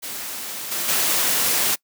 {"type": "noise with level steps", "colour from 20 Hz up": "white", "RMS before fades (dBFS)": [-31, -25, -20], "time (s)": [0.02, 1.76], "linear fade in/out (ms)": 20, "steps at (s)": [0.71, 0.88], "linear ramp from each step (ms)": 10, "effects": ["noise-tail reverb RT60 0.1 s tail -24 dB re dry", "high-pass 150 Hz 12 dB/octave"]}